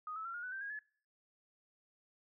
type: tone with pitch steps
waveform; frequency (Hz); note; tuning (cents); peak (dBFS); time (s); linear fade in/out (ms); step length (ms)
sine; 1244.5 / 1302.6 / 1363.4 / 1427.1 / 1493.7 / 1563.4 / 1636.4 / 1712.9; D#6 / E6 / F6 / F6 / F#6 / G6 / G#6 / A6; 0 / -21 / -42 / +37 / +16 / -5 / -26 / -47; -40; 0.07-0.79; 2; 90
effects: noise-tail reverb RT60 0.5 s tail -24 dB re dry